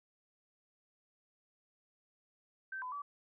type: tone with pitch steps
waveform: sine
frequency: 1552 / 1007 / 1150 Hz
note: G6 / B5 / D6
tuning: -18 / +33 / -37 cents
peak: -39 dBFS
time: 2.72-3.02 s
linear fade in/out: 5 ms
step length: 100 ms
effects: none